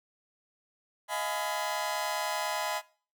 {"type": "chord", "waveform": "sawtooth", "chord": "F half-diminished seventh", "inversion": "third", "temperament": "just", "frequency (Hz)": [628.6, 698.5, 838.1, 1005.8], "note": ["Eb5", "F5", "Ab5", "Cb6"], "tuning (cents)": [18, 0, 16, 31], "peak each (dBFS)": [-33, -35, -31, -31], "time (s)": [1.08, 2.82], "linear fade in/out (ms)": 50, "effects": ["noise-tail reverb RT60 0.4 s tail -20 dB re dry"]}